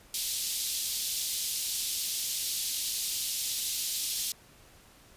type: high-pass noise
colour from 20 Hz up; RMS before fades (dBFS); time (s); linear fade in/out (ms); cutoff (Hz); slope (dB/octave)
pink; -32; 0.14-4.32; 2; 3500; 24
effects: pink hiss -57 dBFS RMS until 5.16 s + resampled to 32000 Hz